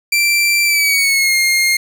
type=tone with pitch glide; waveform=sawtooth; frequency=2349 to 2129 Hz; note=D7 to C7; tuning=0 to +30 cents; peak=-8 dBFS; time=0.12-1.77 s; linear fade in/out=5 ms; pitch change=-170 cents; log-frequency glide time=0.64-1.36 s; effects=none